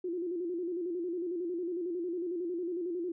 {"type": "tone with vibrato", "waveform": "sine", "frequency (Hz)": 349.2, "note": "F4", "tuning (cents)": 0, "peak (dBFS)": -32, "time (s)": [0.04, 3.12], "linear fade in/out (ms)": 5, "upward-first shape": "square", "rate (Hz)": 11, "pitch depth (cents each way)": 69, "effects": []}